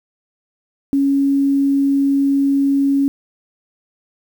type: tone with quantisation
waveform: sine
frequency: 277.2 Hz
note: C#4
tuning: in tune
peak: -12 dBFS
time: 0.93-3.08 s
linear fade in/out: 0 ms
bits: 7
effects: none